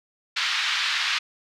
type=band-pass noise; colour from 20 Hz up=white; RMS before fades=-25 dBFS; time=0.36-1.19 s; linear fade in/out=10 ms; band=1200 to 4200 Hz; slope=24 dB/octave; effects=none